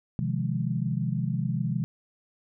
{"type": "chord", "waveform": "sine", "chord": "F minor seventh", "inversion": "second", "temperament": "equal with one note detuned", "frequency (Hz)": [128.86, 155.56, 174.61, 207.7], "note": ["C3", "Eb3", "F3", "Ab3"], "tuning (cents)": [-26, 0, 0, 0], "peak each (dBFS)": [-29, -31, -31, -33], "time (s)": [0.19, 1.84], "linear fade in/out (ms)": 0, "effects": []}